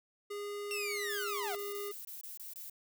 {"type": "tone with pitch glide", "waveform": "square", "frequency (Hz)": [409.7, 406.9], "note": ["G#4", "G#4"], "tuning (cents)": [-24, -35], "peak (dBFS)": -39, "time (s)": [0.3, 1.92], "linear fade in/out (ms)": 10, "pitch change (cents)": -11, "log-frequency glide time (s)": [0.85, 1.52]}
{"type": "linear sweep", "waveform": "sawtooth", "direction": "down", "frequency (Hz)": [2756, 661], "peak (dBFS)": -33, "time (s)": [0.71, 1.55], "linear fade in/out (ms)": 0}
{"type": "noise bursts", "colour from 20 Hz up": "violet", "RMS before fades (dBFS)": -46, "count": 10, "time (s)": [1.1, 2.698], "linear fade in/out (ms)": 2, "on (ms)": 140, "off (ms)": 22}
{"effects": []}